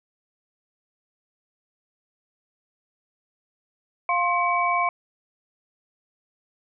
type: tone cluster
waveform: sine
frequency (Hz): 702 / 1058 / 2276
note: F5 / C6 / C#7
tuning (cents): +9 / +19 / +45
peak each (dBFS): -25 / -22 / -26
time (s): 4.09-4.89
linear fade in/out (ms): 2
effects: none